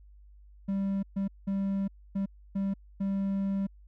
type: tone bursts at uneven times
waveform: triangle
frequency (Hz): 196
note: G3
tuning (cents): 0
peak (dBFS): -25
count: 6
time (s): 0.68-1.03 / 1.16-1.28 / 1.47-1.88 / 2.15-2.26 / 2.55-2.74 / 3-3.67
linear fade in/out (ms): 10
effects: added 50 Hz sine -51 dBFS peak until 3.87 s